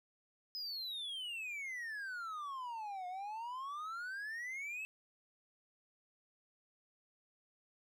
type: exponential two-way sweep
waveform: triangle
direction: down then up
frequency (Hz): 5100 to 713 to 2642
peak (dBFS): -39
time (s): 0.55-4.85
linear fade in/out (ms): 0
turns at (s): 3.07
effects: none